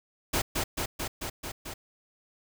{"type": "noise with echo", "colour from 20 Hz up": "pink", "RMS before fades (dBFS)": -27, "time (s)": [0.33, 0.42], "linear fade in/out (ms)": 10, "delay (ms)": 220, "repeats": 6, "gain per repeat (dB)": -2, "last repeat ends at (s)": 1.74, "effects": []}